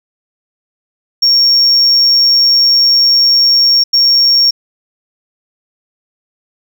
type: tone bursts at uneven times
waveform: sine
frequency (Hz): 5530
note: F8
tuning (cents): -18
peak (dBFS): -4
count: 2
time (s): 1.22-3.84 / 3.93-4.51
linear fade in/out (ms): 10
effects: tanh soft clip ceiling -3 dBFS + 7-bit